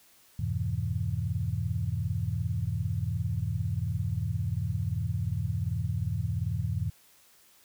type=tone cluster; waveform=sine; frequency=83.9 / 101.3 / 124 / 162.5 Hz; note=E2 / G#2 / B2 / E3; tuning=+31 / -43 / +7 / -24 cents; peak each=-34 / -31 / -33 / -36 dBFS; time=0.39-6.9 s; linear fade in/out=5 ms; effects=white hiss -60 dBFS RMS until 7.64 s